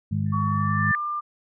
harmonic tone, 51.3 Hz, G#1, 21 cents flat, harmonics 2 / 3 / 4, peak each -25 / -27 / -28 dBFS, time 0.11-0.92 s, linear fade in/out 10 ms
sine tone with exponential growth, 1776 Hz, A6, 16 cents sharp, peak -18 dBFS, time 0.26-0.95 s, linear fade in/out 1 ms, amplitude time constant 150 ms
sine tone with pitch glide, 1128 to 1195.1 Hz, C#6 to D6, +30 to +30 cents, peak -25 dBFS, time 0.32-1.21 s, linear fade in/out 20 ms, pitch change +100 cents, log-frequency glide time 0.49-0.91 s
effects none

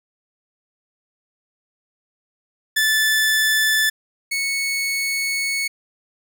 sawtooth tone pair in turn, 1749 / 2209 Hz, A6 / C#7, -11 / -7 cents, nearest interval major third, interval 404 cents, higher second, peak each -12 / -17 dBFS, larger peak first, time 2.76-3.9 / 4.31-5.68 s, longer second, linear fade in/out 10 ms, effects none

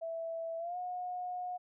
sine tone with pitch glide, 659.3 to 723.1 Hz, E5 to F#5, 0 to -40 cents, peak -36 dBFS, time 0.01-1.58 s, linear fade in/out 20 ms, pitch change +160 cents, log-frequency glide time 0.58-0.77 s, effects none

